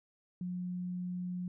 sine tone, 179.7 Hz, F3, 50 cents sharp, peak -35 dBFS, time 0.41-1.48 s, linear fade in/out 2 ms, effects none

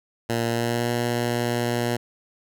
10% pulse tone with pitch glide, 116.54 to 119.61 Hz, A#2 to A#2, 0 to +45 cents, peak -14 dBFS, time 0.29-1.97 s, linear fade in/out 10 ms, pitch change +45 cents, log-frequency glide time 0.47-0.91 s, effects none

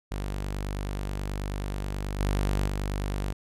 sawtooth tone with level steps, 49.32 Hz, G1, 11 cents sharp, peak -26 / -20 / -24 dBFS, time 0.11-3.33 s, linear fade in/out 10 ms, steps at 2.19 / 2.67 s, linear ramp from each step 10 ms, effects resampled to 32000 Hz

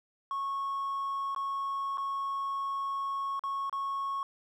triangle tone with dropouts, 1100 Hz, C#6, 14 cents flat, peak -28 dBFS, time 0.31-4.23 s, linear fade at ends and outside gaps 1 ms, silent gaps 1.348-1.362 / 1.973-1.981 / 3.394-3.437 / 3.696-3.727 s, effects tanh soft clip ceiling -26 dBFS

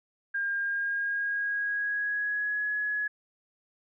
sine tone with pitch glide, 1609 to 1687 Hz, G6 to G#6, +45 to +27 cents, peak -27 dBFS, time 0.34-3.08 s, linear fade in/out 10 ms, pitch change +82 cents, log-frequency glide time 0.59-2.7 s, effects none

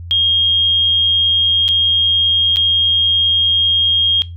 sine tone with dropouts, 3241 Hz, G#7, 43 cents flat, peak -10 dBFS, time 0.11-4.22 s, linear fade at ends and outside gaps 0 ms, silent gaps 1.681-1.688 / 2.56-2.569 s, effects noise-tail reverb RT60 0.2 s tail -17 dB re dry + added 86 Hz sine -27 dBFS peak until 4.36 s

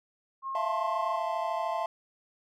sine tone, 1074 Hz, C6, 45 cents sharp, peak -32 dBFS, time 0.42-1.2 s, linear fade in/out 50 ms
triangle chord, F major seventh, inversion third, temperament equal with one note detuned, 659.3 / 692.4 / 880 / 1046.5 Hz, E5 / F5 / A5 / C6, 0 / -15 / 0 / 0 cents, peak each -32 / -33 / -32 / -33 dBFS, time 0.55-1.86 s, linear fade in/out 2 ms
effects none

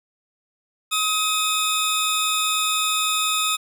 20% pulse tone pair together, 1267 / 3584 Hz, D#6 / A7, +31 / +31 cents, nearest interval octave + tritone, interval 1800 cents, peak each -17 dBFS, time 0.91-3.57 s, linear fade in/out 20 ms, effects none

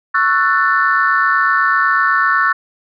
sine chord, F# minor seventh, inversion second, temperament just, 1110 / 1332 / 1480 / 1776 Hz, C#6 / E6 / F#6 / A6, +2 / +18 / 0 / +16 cents, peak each -16 dBFS, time 0.14-2.53 s, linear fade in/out 10 ms, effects tanh soft clip ceiling -2 dBFS

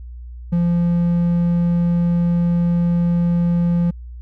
triangle tone, 172.5 Hz, F3, 21 cents flat, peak -12 dBFS, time 0.52-3.91 s, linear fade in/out 10 ms, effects added 60 Hz sine -31 dBFS peak until 4.21 s

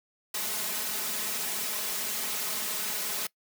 white noise with comb filter, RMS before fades -32 dBFS, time 0.34-3.27 s, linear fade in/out 5 ms, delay 4.7 ms, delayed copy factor +1, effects noise-tail reverb RT60 0.1 s tail -22 dB re dry + high-pass 150 Hz 12 dB/octave

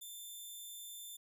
10% pulse tone, 3550 Hz, A7, 15 cents sharp, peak -39 dBFS, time 0.01-1.17 s, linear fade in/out 10 ms, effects none

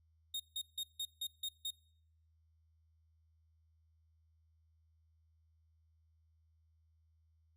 40% pulse tone bursts, 3713 Hz, A#7, 8 cents flat, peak -36 dBFS, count 7, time 0.34-1.706 s, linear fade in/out 5 ms, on 58 ms, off 160 ms, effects noise-tail reverb RT60 0.7 s tail -25 dB re dry + added 80 Hz sine -69 dBFS peak until 7.56 s

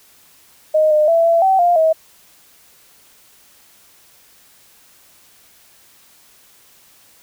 sine tone with pitch steps, 621 / 608 / 666 / 671 / 766 / 700 / 640 Hz, D#5 / D#5 / E5 / E5 / G5 / F5 / D#5, -3 / -40 / +18 / +31 / -40 / +4 / +49 cents, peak -10 dBFS, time 0.74-1.93 s, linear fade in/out 10 ms, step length 170 ms, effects white hiss -50 dBFS RMS until 7.22 s

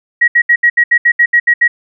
sine tone bursts, 1905 Hz, A#6, 37 cents sharp, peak -5 dBFS, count 11, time 0.21-1.68 s, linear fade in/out 10 ms, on 70 ms, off 70 ms, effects none

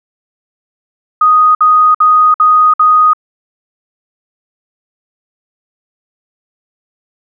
sine tone bursts, 1244.5 Hz, D#6, in tune, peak -4 dBFS, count 5, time 1.21-3.134 s, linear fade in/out 5 ms, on 340 ms, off 56 ms, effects none

